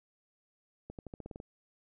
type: accelerating click train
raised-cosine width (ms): 2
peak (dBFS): -30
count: 9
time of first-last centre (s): 0.9-1.401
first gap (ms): 88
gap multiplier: 0.9
effects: none